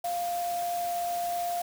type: tone in noise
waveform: sine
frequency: 698.5 Hz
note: F5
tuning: in tune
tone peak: -28 dBFS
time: 0.04-1.62 s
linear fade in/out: 5 ms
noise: white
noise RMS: -41 dBFS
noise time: 0.04-1.62 s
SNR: +10 dB
effects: none